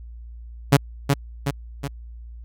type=tone with echo; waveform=sawtooth; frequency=140.3 Hz; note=C#3; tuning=21 cents sharp; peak=-6 dBFS; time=0.72-0.77 s; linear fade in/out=10 ms; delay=370 ms; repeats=3; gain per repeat=-5 dB; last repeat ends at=1.88 s; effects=added 58 Hz sine -36 dBFS peak until 2.44 s + AAC 48 kbps